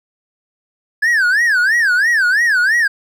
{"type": "tone with vibrato", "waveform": "triangle", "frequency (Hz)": 1661.2, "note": "G#6", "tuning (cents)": 0, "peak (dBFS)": -9, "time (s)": [1.02, 2.88], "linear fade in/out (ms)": 10, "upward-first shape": "sine", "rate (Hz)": 3, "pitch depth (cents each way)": 250, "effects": []}